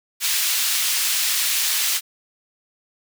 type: high-pass noise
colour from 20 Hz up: pink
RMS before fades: -21 dBFS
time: 0.2-2.01 s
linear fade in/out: 50 ms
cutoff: 2800 Hz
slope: 12 dB/octave
effects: none